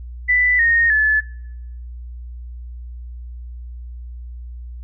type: tone with pitch steps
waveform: sine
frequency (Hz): 1986 / 1853 / 1728.9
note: B6 / A#6 / A6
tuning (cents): +9 / -11 / -31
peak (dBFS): -12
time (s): 0.28-1.21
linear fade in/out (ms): 20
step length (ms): 310
effects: noise-tail reverb RT60 0.8 s tail -21 dB re dry + added 60 Hz sine -30 dBFS peak until 4.83 s